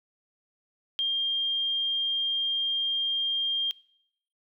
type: tone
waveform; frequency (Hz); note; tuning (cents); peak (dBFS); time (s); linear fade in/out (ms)
sine; 3204; G7; +37; -24; 0.99-3.71; 0
effects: noise-tail reverb RT60 0.7 s tail -22 dB re dry